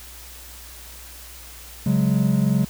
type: chord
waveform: triangle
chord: C# suspended fourth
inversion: none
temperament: equal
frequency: 138.59 / 185 / 207.7 Hz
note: C#3 / F#3 / G#3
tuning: 0 / 0 / 0 cents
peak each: -19 dBFS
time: 1.86-2.65 s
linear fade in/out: 5 ms
effects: added 60 Hz sine -43 dBFS peak until 2.69 s + white hiss -42 dBFS RMS until 2.69 s